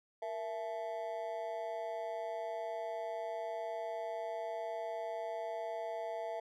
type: tone with amplitude modulation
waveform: triangle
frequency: 665 Hz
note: E5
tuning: 15 cents sharp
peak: -31 dBFS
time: 0.22-6.4 s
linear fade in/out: 5 ms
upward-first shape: sine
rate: 199 Hz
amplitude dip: 100%
effects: none